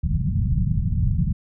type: low-pass noise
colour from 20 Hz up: white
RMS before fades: -21 dBFS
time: 0.03-1.33 s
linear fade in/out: 10 ms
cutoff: 180 Hz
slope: 48 dB/octave
effects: none